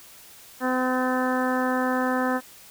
harmonic tone with a mistuned harmonic, 255.5 Hz, C4, 41 cents flat, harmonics 1 / 2 / 3 / 4 / 5 / 6 / 7, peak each -25 / -28 / -30 / -31 / -32 / -33 / -33 dBFS, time 0.6-2.41 s, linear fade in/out 50 ms, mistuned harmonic 7, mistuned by -20 cents, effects white hiss -48 dBFS RMS until 2.7 s

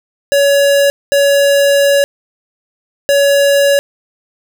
square tone bursts at uneven times, 563 Hz, C#5, 27 cents sharp, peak -8 dBFS, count 3, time 0.32-0.9 / 1.12-2.04 / 3.09-3.79 s, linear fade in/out 0 ms, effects none

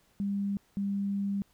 sine tone pair in turn, 200 / 199.29 Hz, G3 / G3, +35 / +29 cents, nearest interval unison, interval 6 cents, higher first, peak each -28 dBFS, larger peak neither, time 0.2-0.57 / 0.77-1.42 s, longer second, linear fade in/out 0 ms, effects pink hiss -67 dBFS RMS until 1.53 s

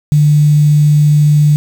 sine tone with quantisation, 148.8 Hz, D3, 23 cents sharp, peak -5 dBFS, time 0.12-1.56 s, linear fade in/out 0 ms, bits 5, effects none

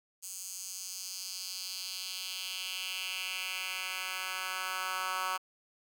10% pulse tone with high-pass filter sweep, 186.4 Hz, F#3, 13 cents sharp, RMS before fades -38 dBFS, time 0.22-5.38 s, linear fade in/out 20 ms, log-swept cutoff 7400 to 1200 Hz, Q 2.2, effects none

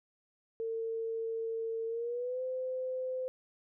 sine tone with pitch glide, 452.3 to 513.6 Hz, A4 to C5, +48 to -32 cents, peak -33 dBFS, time 0.6-3.28 s, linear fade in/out 0 ms, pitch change +220 cents, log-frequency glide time 1.87-2.42 s, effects none

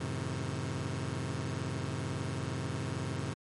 sawtooth chord, F# diminished seventh, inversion none, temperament just, 92.5 / 111 / 133.2 / 159.84 Hz, F#2 / A2 / C3 / Eb3, 0 / +16 / +31 / +47 cents, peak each -36 / -36 / -33 / -37 dBFS, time 0-3.34 s, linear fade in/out 10 ms, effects MP3 48 kbps

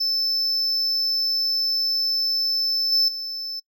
triangle tone with level steps, 5274 Hz, E8, in tune, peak -19 / -15 / -27 dBFS, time 0-3.6 s, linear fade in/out 10 ms, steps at 2.92 / 3.08 s, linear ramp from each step 5 ms, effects noise-tail reverb RT60 0.1 s tail -24 dB re dry

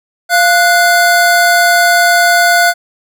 square tone pair together, 695 / 1472.7 Hz, F5 / F#6, -9 / -9 cents, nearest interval octave + minor second, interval 1300 cents, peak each -10 dBFS, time 0.29-2.74 s, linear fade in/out 50 ms, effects none

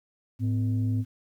sine tone pair together, 107.5 / 255.1 Hz, A2 / C4, -40 / -44 cents, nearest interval octave + minor third, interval 1496 cents, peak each -23 / -29 dBFS, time 0.39-1.05 s, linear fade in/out 50 ms, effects tanh soft clip ceiling -18 dBFS + 10-bit

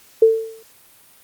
sine tone with exponential decay, 447.3 Hz, A4, 28 cents sharp, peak -5 dBFS, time 0.22-0.63 s, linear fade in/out 5 ms, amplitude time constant 88 ms, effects white hiss -50 dBFS RMS until 1.23 s + Opus 48 kbps

